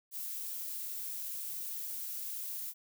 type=noise; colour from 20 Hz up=violet; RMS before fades=-40 dBFS; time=0.11-2.74 s; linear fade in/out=50 ms; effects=none